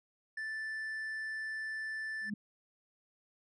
triangle tone, 1760 Hz, A6, in tune, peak -35 dBFS, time 0.37-2.3 s, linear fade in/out 5 ms
sine tone with exponential growth, 207.7 Hz, G#3, in tune, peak -31 dBFS, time 2.21-2.34 s, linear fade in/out 5 ms, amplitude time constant 28 ms
effects resampled to 22050 Hz

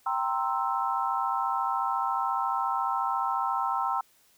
sine chord, C dominant seventh, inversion second, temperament equal, 784 / 932.3 / 1046.5 / 1318.5 Hz, G5 / Bb5 / C6 / E6, 0 / 0 / 0 / 0 cents, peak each -31 dBFS, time 0.06-4.01 s, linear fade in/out 5 ms, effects white hiss -63 dBFS RMS until 4.37 s

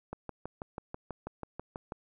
click train, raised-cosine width 1 ms, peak -24 dBFS, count 12, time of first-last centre 0.13-1.922 s, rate 6.14 Hz, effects none

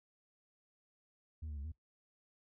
sine tone with pitch steps, 78.5 / 74.8 / 69.8 / 79.3 Hz, D#2 / D2 / C#2 / D#2, +16 / +32 / +13 / +33 cents, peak -38 dBFS, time 1.42-1.72 s, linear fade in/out 10 ms, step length 75 ms, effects noise-tail reverb RT60 0.1 s tail -19 dB re dry + tanh soft clip ceiling -40 dBFS

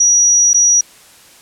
sine tone with dropouts, 5800 Hz, F#8, 35 cents flat, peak -7 dBFS, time 0-0.81 s, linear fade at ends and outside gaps 5 ms, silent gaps 0.533-0.543 s, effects white hiss -43 dBFS RMS until 1.41 s + low-pass 11000 Hz 12 dB/octave

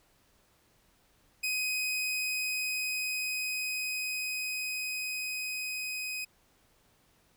sawtooth tone with level ramp, 2511 Hz, D#7, 15 cents sharp, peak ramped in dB -26 to -31 dBFS, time 1.43-6.25 s, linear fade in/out 10 ms, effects pink hiss -67 dBFS RMS until 7.36 s

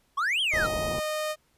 triangle exponential two-way sweep, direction up then down, 1053 to 3322 to 1283 Hz, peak -22 dBFS, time 0.17-0.67 s, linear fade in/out 10 ms, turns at 0.41 s
sawtooth tone with pitch glide, 622 to 614.9 Hz, D#5 to D#5, -1 to -21 cents, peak -24 dBFS, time 0.51-1.36 s, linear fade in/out 50 ms, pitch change -20 cents, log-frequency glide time 0.89-0.98 s
pink low-pass noise, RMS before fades -34 dBFS, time 0.53-1 s, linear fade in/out 10 ms, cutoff 1000 Hz, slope 96 dB/octave
effects pink hiss -68 dBFS RMS until 1.57 s + resampled to 32000 Hz

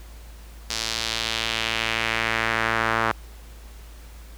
sawtooth tone with band-pass filter sweep, 113 Hz, A2, 47 cents sharp, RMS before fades -25 dBFS, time 0.7-3.12 s, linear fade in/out 5 ms, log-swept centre 5100 to 1300 Hz, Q 1.7, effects added 55 Hz sine -40 dBFS peak until 4.37 s + pink hiss -50 dBFS RMS until 4.37 s

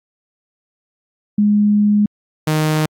sine / sawtooth tone pair in turn, 207.7 / 154.92 Hz, G#3 / D#3, 0 / -7 cents, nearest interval perfect fourth, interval 507 cents, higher first, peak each -10 dBFS, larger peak neither, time 1.38-2.06 / 2.47-2.86 s, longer first, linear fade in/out 5 ms, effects AAC 64 kbps

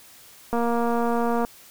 click train, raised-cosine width 1 ms, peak -12 dBFS, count 217, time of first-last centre 0.53-1.449 s, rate 235 Hz, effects white hiss -49 dBFS RMS until 1.7 s

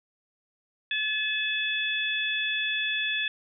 harmonic tone, 860 Hz, A5, 40 cents flat, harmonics 2 / 3 / 4, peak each -30 / -30 / -30 dBFS, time 0.91-3.28 s, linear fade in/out 2 ms, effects none

